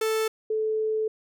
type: tone pair in turn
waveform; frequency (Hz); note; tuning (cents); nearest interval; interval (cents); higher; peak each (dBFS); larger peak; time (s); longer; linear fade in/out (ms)
45% pulse / sine; 440 / 435.7; A4 / A4; 0 / -17; unison; 17; first; -23; neither; 0.01-0.28 / 0.5-1.08; second; 5
effects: none